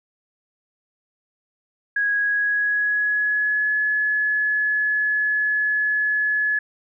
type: tone with pitch glide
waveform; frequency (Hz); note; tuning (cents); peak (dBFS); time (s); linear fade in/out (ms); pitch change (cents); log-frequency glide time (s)
sine; 1655 to 1704.5; G#6 to G#6; -6 to +45; -18; 1.96-6.59; 5; +51; 2.15-3.74
effects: none